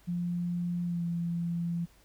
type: tone with pitch glide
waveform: sine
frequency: 174.61 to 170.52 Hz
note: F3 to F3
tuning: 0 to -41 cents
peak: -29 dBFS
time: 0.07-1.86 s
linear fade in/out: 20 ms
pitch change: -41 cents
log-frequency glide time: 0.84-1.03 s
effects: added 50 Hz sine -62 dBFS peak until 2.04 s + pink hiss -63 dBFS RMS until 2.04 s